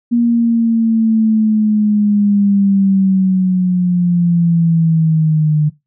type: linear sweep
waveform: sine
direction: down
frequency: 237.9 to 150 Hz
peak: -9 dBFS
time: 0.11-5.7 s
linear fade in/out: 20 ms
effects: noise-tail reverb RT60 0.2 s tail -19 dB re dry